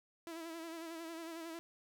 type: tone with vibrato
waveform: sawtooth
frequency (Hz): 329.6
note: E4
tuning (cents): 0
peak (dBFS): -40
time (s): 0.27-1.59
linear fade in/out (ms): 0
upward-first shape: sine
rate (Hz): 11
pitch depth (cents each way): 48
effects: none